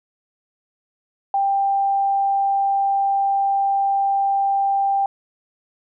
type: tone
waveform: sine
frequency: 790 Hz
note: G5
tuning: 13 cents sharp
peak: -16 dBFS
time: 1.34-5.06 s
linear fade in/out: 2 ms
effects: none